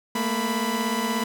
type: tone cluster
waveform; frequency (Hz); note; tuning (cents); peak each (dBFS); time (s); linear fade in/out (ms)
sawtooth; 217.7 / 234.4 / 993; A3 / A#3 / B5; -18 / +10 / +9; -24; 0.15-1.24; 5
effects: none